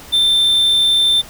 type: tone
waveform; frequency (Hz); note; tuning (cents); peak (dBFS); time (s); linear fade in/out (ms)
triangle; 3564; A7; +22; -9; 0.12-1.22; 20
effects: pink hiss -37 dBFS RMS until 1.29 s